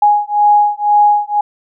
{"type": "beating tone pair", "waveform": "sine", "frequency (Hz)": [829, 831], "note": ["G#5", "G#5"], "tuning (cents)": [-3, 1], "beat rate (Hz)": 2, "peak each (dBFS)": -11, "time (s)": [0.02, 1.41], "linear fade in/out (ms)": 5, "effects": []}